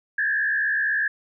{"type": "tone with frequency modulation", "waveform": "sine", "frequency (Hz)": 1690, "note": "G#6", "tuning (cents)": 30, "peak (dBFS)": -20, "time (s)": [0.18, 1.08], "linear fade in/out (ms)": 5, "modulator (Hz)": 68, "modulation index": 1.2, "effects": []}